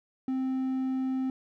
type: tone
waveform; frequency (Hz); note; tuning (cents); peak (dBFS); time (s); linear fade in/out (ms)
triangle; 261.6; C4; 0; -25; 0.28-1.3; 2
effects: none